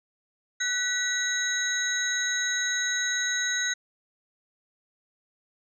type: tone cluster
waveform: sine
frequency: 1493 / 1942 / 3857 / 6520 Hz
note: F#6 / B6 / B7 / G#8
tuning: +15 / -30 / -42 / -33 cents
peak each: -30 dBFS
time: 0.6-3.74 s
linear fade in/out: 10 ms
effects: tanh soft clip ceiling -14 dBFS